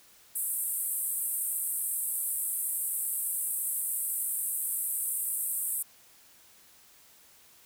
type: band-pass noise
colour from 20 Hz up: pink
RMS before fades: -32 dBFS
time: 0.35-5.83 s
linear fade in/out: 10 ms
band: 8200 to 15000 Hz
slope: 96 dB/octave
effects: white hiss -58 dBFS RMS until 7.65 s